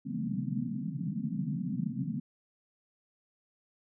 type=band-pass noise; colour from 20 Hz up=white; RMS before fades=-34 dBFS; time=0.05-2.2 s; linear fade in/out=10 ms; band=130 to 260 Hz; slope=96 dB/octave; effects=none